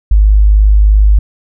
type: tone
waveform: sine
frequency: 51.5 Hz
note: G#1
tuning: 14 cents flat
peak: -3 dBFS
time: 0.11-1.19 s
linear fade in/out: 5 ms
effects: none